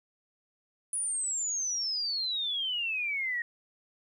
sine exponential sweep, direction down, 9956 to 1864.7 Hz, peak -29 dBFS, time 0.93-3.42 s, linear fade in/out 2 ms, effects 11-bit

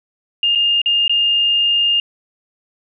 sine tone with dropouts, 2821 Hz, F7, 17 cents sharp, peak -12 dBFS, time 0.43-2 s, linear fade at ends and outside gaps 2 ms, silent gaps 0.551-0.556 / 0.817-0.859 / 1.08-1.095 s, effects none

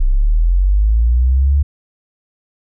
sine linear sweep, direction up, 30.35 to 72.6 Hz, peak -9 dBFS, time 0-1.63 s, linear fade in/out 10 ms, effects none

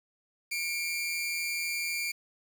sawtooth tone pair together, 2208 / 2372 Hz, C#7 / D7, -7 / +17 cents, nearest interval minor second, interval 124 cents, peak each -34 / -28 dBFS, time 0.51-2.12 s, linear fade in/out 10 ms, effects 9-bit

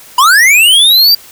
square linear sweep, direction up, 953 to 4771 Hz, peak -4 dBFS, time 0.18-1.15 s, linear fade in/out 5 ms, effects white hiss -36 dBFS RMS until 1.31 s

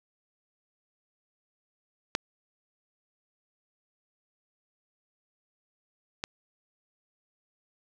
clicks, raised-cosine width 0.2 ms, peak -8 / -14 dBFS, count 2, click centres 2.151 / 6.239 s, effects none

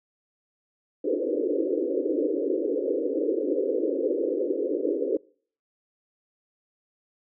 white band-pass noise, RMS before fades -26 dBFS, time 1.04-5.17 s, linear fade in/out 5 ms, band 280 to 530 Hz, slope 96 dB/octave, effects noise-tail reverb RT60 0.5 s tail -25 dB re dry

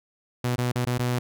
sawtooth tone with dropouts, 123.2 Hz, B2, 4 cents flat, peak -19 dBFS, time 0.44-1.19 s, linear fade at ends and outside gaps 5 ms, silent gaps 0.559-0.581 / 0.719-0.756 / 0.851-0.868 / 0.981-0.993 s, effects none

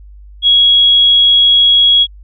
sine tone, 3322 Hz, G#7, in tune, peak -5 dBFS, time 0.42-2.07 s, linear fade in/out 50 ms, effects added 50 Hz sine -33 dBFS peak until 2.23 s

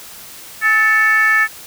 sine tone with frequency modulation, 1760 Hz, A6, in tune, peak -9 dBFS, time 0.61-1.48 s, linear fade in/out 50 ms, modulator 463 Hz, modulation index 0.78, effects tanh soft clip ceiling -5 dBFS + white hiss -36 dBFS RMS until 1.66 s

